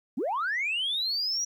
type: linear sweep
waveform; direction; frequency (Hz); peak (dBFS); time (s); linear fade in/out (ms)
sine; up; 196 to 5850; -25; 0.17-1.45; 10
effects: tanh soft clip ceiling -23 dBFS + 11-bit